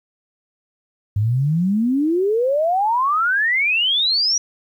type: exponential sweep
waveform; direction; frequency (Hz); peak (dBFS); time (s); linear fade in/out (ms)
sine; up; 98.9 to 5850; -15; 1.16-4.38; 5
effects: 9-bit